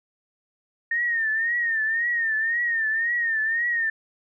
sine tone with vibrato, 1831 Hz, A#6, 32 cents flat, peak -21 dBFS, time 0.91-3.9 s, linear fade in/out 5 ms, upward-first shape triangle, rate 1.9 Hz, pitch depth 98 cents each way, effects none

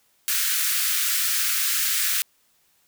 white high-pass noise, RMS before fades -23 dBFS, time 0.28-2.22 s, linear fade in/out 0 ms, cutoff 1300 Hz, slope 48 dB/octave, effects white hiss -64 dBFS RMS until 2.87 s

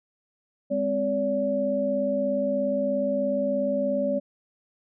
sine tone cluster, 204.4 / 261.3 / 572 Hz, G#3 / C4 / D5, -27 / -2 / -46 cents, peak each -30 / -29 / -24 dBFS, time 0.7-4.2 s, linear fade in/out 20 ms, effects none

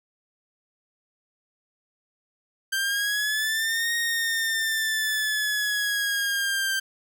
sawtooth linear two-way sweep, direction up then down, 1568 to 1866 to 1568 Hz, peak -20 dBFS, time 2.72-6.8 s, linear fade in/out 10 ms, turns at 3.94 s, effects none

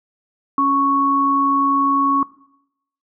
sine tone pair together, 277.2 / 1108.8 Hz, C#4 / C#6, 0 / 0 cents, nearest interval 2 octaves, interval 2400 cents, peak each -20 / -14 dBFS, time 0.58-2.23 s, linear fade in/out 2 ms, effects noise-tail reverb RT60 0.8 s tail -20 dB re dry

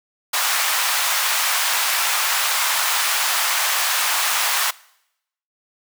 pink high-pass noise, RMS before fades -20 dBFS, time 0.33-4.71 s, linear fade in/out 10 ms, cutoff 870 Hz, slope 24 dB/octave, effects noise-tail reverb RT60 0.8 s tail -22 dB re dry

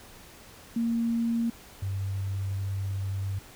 sine tone pair in turn, 231.6 / 97.38 Hz, A#3 / G2, -11 / -11 cents, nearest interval octave + minor third, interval 1500 cents, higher first, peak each -24 / -28 dBFS, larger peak first, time 0.76-1.5 / 1.82-3.39 s, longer second, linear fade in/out 5 ms, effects pink hiss -50 dBFS RMS until 3.55 s

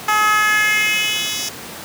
10% pulse tone with high-pass filter sweep, 425 Hz, G#4, 40 cents sharp, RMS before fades -17 dBFS, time 0.08-1.49 s, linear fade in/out 5 ms, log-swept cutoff 1000 to 4500 Hz, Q 3.1, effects pink hiss -32 dBFS RMS until 1.84 s + high-pass 150 Hz 12 dB/octave

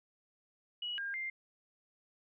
sine tone with pitch steps, 2919 / 1609 / 2101 Hz, F#7 / G6 / C7, -24 / +45 / +7 cents, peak -36 dBFS, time 0.82-1.3 s, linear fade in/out 5 ms, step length 160 ms, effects none

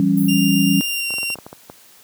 sine chord, C# diminished, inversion first, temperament equal with one note detuned, 167.99 / 196 / 277.2 Hz, E3 / G3 / C#4, +33 / 0 / 0 cents, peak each -19 / -16 / -17 dBFS, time 0-0.81 s, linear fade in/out 0 ms
white high-pass noise, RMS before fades -31 dBFS, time 0.17-1.01 s, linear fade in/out 5 ms, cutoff 10000 Hz, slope 96 dB/octave
sawtooth tone with pitch glide, 2794 to 2759 Hz, F7 to F7, 0 to -22 cents, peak -18 dBFS, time 0.28-1.35 s, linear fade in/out 10 ms, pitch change -22 cents, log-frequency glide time 0.86-1.08 s
clicks, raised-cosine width 1 ms, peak -20 dBFS, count 10, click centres 1.106 / 1.139 / 1.184 / 1.231 / 1.302 / 1.356 / 1.387 / 1.465 / 1.529 / 1.699 s
effects white hiss -48 dBFS RMS until 2.03 s + high-pass 100 Hz 12 dB/octave

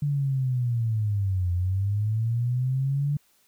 sine linear two-way sweep, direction down then up, 146.83 to 87.31 to 146.83 Hz, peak -22 dBFS, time 0.02-3.17 s, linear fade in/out 5 ms, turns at 1.52 s, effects white hiss -64 dBFS RMS until 3.47 s

